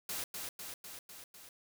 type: noise with echo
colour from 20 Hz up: white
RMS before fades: -39 dBFS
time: 0.09-0.24 s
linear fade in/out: 2 ms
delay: 250 ms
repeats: 5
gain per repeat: -3 dB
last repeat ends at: 1.49 s
effects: none